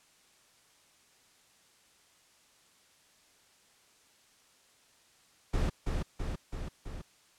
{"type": "noise with echo", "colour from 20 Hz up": "brown", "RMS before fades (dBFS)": -29, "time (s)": [5.53, 5.7], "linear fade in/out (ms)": 10, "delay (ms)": 330, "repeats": 4, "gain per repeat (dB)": -3, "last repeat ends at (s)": 7.02, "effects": ["white hiss -64 dBFS RMS until 7.38 s", "low-pass 9000 Hz 12 dB/octave"]}